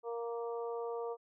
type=harmonic tone; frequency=233.7 Hz; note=A#3; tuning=5 cents sharp; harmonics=2 / 3 / 4 / 5; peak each=-37 / -46 / -47 / -49 dBFS; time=0.03-1.17 s; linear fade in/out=50 ms; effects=none